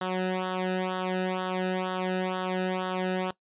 sawtooth tone with flanger, 185 Hz, F#3, in tune, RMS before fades -29 dBFS, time 0.01-3.31 s, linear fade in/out 5 ms, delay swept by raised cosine 0.42 to 0.93 ms, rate 2.1 Hz, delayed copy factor -0.95, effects noise-tail reverb RT60 0.1 s tail -20 dB re dry + resampled to 8000 Hz

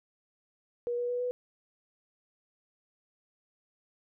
sine tone with pitch steps, 480.2 / 484.9 / 489.7 / 494.6 Hz, B4 / B4 / B4 / B4, -49 / -32 / -15 / +3 cents, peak -29 dBFS, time 0.87-1.31 s, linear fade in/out 0 ms, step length 110 ms, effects none

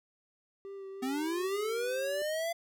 triangle tone with vibrato, 390.8 Hz, G4, 5 cents flat, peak -39 dBFS, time 0.65-2.22 s, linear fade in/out 0 ms, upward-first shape sine, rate 3.2 Hz, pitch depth 19 cents each way
square linear sweep, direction up, 250 to 684 Hz, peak -32 dBFS, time 1.02-2.53 s, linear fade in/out 10 ms
effects none

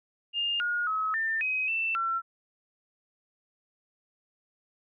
sine tone with pitch steps, 2817 / 1434 / 1283 / 1794 / 2527 / 2667 / 1351 Hz, F7 / F6 / E6 / A6 / D#7 / E7 / E6, +14 / +45 / -47 / +33 / +26 / +20 / +42 cents, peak -26 dBFS, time 0.33-2.22 s, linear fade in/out 50 ms, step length 270 ms, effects none

